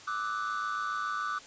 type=tone cluster; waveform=triangle; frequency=1174 / 1281 / 1486 Hz; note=D6 / E6 / F#6; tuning=-1 / -50 / +7 cents; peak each=-32 / -35 / -34 dBFS; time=0.07-1.39 s; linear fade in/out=10 ms; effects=white hiss -50 dBFS RMS until 1.46 s + resampled to 16000 Hz